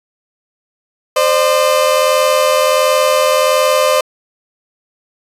30% pulse tone pair together, 521 / 602.4 Hz, C5 / D5, -7 / +44 cents, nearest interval minor third, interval 251 cents, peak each -10 dBFS, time 1.16-4.01 s, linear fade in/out 5 ms, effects resampled to 32000 Hz

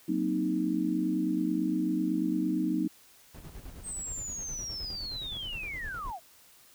sine chord, C half-diminished seventh, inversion second, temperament equal, 185 / 233.1 / 261.6 / 311.1 Hz, Gb3 / Bb3 / C4 / Eb4, 0 / 0 / 0 / 0 cents, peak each -33 / -34 / -33 / -29 dBFS, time 0.08-2.88 s, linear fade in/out 10 ms
brown noise with tremolo, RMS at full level -42 dBFS, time 3.34-6.12 s, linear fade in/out 5 ms, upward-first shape square, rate 9.6 Hz, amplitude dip 55%
sine linear sweep, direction down, 8372 to 622.3 Hz, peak -35 dBFS, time 3.83-6.2 s, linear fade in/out 50 ms
effects white hiss -58 dBFS RMS until 6.74 s

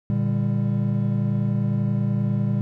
triangle chord, G minor, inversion first, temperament equal with one note detuned, 116.54 / 146.83 / 198.62 Hz, Bb2 / D3 / G3, 0 / 0 / +23 cents, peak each -21 / -24 / -22 dBFS, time 0.1-2.61 s, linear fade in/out 0 ms, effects none

